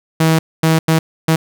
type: tone bursts at uneven times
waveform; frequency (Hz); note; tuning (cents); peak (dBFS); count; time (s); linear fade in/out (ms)
sawtooth; 160.8; E3; -43; -6; 4; 0.2-0.39 / 0.63-0.79 / 0.88-0.99 / 1.28-1.36; 5
effects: none